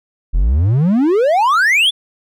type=exponential sweep; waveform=triangle; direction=up; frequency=38.27 to 3549 Hz; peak=-8 dBFS; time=0.33-1.91 s; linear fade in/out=20 ms; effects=none